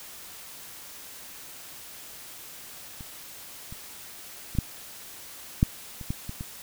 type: clicks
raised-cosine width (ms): 5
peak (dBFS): -29 / -28 / -24 / -10 / -6 / -26 / -16 / -22 / -22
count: 9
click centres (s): 3.008 / 3.725 / 4.551 / 4.587 / 5.629 / 6.012 / 6.105 / 6.294 / 6.409
effects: white hiss -44 dBFS RMS until 6.62 s